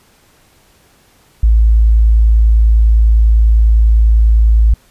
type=tone; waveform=sine; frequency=55 Hz; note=A1; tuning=in tune; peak=-5 dBFS; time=1.43-4.74 s; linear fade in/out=5 ms; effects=pink hiss -50 dBFS RMS until 4.9 s + resampled to 32000 Hz